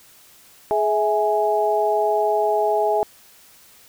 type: tone cluster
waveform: sine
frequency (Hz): 421.1 / 653 / 832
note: G#4 / E5 / G#5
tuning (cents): +24 / -17 / +3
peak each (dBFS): -21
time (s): 0.71-3.03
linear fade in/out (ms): 0
effects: white hiss -50 dBFS RMS until 3.88 s